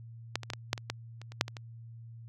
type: clicks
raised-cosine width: 0.2 ms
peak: -12 / -23 / -17 / -18 / -9 / -23 / -15 / -30 / -30 / -6 / -22 / -25 dBFS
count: 12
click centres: 0.356 / 0.433 / 0.502 / 0.535 / 0.731 / 0.778 / 0.9 / 1.216 / 1.32 / 1.411 / 1.481 / 1.568 s
effects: added 115 Hz sine -45 dBFS peak until 2.28 s